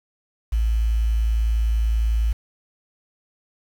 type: tone with quantisation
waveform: sine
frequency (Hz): 55.4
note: A1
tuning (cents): +13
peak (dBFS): -17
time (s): 0.52-2.33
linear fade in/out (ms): 10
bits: 7
effects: none